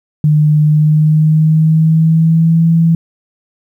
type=tone with pitch glide; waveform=sine; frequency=151.4 to 165.1 Hz; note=D#3 to E3; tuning=-47 to +3 cents; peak=-6 dBFS; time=0.24-2.95 s; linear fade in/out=2 ms; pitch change=+150 cents; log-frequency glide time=0.65-2.66 s; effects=8-bit